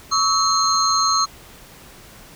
sine tone cluster, 1122 / 1293 / 4184 / 6450 Hz, C#6 / E6 / C8 / G8, +21 / -34 / -1 / +48 cents, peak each -20 / -21 / -20 / -23 dBFS, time 0.11-1.26 s, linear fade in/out 20 ms, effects pink hiss -44 dBFS RMS until 2.35 s

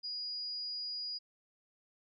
sine tone, 4890 Hz, D#8, 31 cents flat, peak -37 dBFS, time 0.03-1.19 s, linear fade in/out 20 ms, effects none

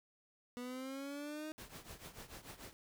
30% pulse linear sweep, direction up, 242.9 to 312.8 Hz, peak -40 dBFS, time 0.57-1.52 s, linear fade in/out 0 ms
pink noise with tremolo, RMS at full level -49 dBFS, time 1.58-2.73 s, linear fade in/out 0 ms, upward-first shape triangle, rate 6.8 Hz, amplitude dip 85%
effects none

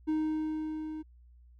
triangle tone with level ramp, 311 Hz, D#4, 1 cent flat, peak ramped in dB -24 to -35 dBFS, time 0.07-1.03 s, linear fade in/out 20 ms, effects added 60 Hz sine -54 dBFS peak until 1.59 s

